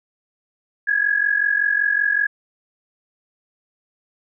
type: tone pair together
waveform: sine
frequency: 1647.7 / 1693 Hz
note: G#6 / G#6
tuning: -14 / +33 cents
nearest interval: unison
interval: 47 cents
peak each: -19 dBFS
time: 0.87-2.27 s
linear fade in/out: 10 ms
effects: none